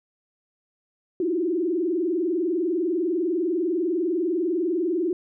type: tone with vibrato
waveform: sine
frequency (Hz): 341.5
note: F4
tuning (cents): -39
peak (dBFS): -21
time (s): 1.2-5.13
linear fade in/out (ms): 2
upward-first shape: sine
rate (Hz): 20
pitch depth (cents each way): 170
effects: none